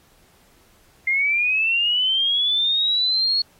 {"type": "linear sweep", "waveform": "sine", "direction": "up", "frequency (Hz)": [2093, 4357], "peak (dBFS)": -17, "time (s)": [1.07, 3.42], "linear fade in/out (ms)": 5, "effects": ["pink hiss -57 dBFS RMS until 3.59 s", "AAC 48 kbps"]}